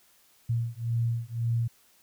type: beating tone pair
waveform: sine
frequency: 115.7 / 117.6 Hz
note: A#2 / A#2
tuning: -13 / +16 cents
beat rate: 1.9 Hz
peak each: -29 dBFS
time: 0.49-1.68 s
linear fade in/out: 10 ms
effects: white hiss -62 dBFS RMS until 2.02 s